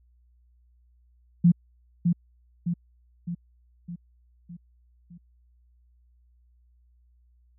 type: tone with echo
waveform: sine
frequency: 172.9 Hz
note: F3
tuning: 17 cents flat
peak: -13 dBFS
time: 1.44-1.52 s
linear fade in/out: 10 ms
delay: 610 ms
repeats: 6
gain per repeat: -5 dB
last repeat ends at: 5.18 s
effects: added 60 Hz sine -58 dBFS peak until 7.58 s